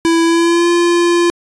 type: tone with pitch glide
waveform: square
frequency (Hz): 331.7 to 345.2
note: E4 to F4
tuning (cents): +11 to -20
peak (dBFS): -10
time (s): 0.05-1.3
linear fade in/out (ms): 0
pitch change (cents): +69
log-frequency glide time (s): 0.24-0.69
effects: resampled to 22050 Hz